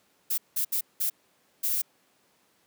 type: noise bursts at uneven times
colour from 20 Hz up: violet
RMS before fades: -27 dBFS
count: 5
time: 0.3-0.38 / 0.56-0.65 / 0.72-0.81 / 1-1.1 / 1.63-1.82 s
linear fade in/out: 10 ms
effects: pink hiss -66 dBFS RMS until 2.66 s + high-pass 200 Hz 12 dB/octave